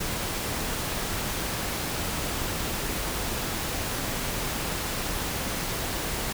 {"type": "noise", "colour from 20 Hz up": "pink", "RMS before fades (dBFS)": -30, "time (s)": [0, 6.33], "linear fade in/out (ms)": 10, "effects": []}